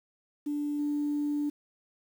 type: tone with level steps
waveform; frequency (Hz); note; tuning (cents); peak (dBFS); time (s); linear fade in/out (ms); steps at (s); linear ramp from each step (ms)
sine; 292.9; D4; -5; -28 / -26; 0.46-1.5; 10; 0.79; 2
effects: tanh soft clip ceiling -23 dBFS + 9-bit